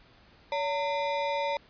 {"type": "ring-modulated tone", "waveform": "square", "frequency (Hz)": 740, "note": "F#5", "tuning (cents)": 0, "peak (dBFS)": -25, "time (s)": [0.52, 1.57], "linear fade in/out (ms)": 2, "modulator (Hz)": 173, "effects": ["pink hiss -58 dBFS RMS until 1.69 s", "resampled to 11025 Hz"]}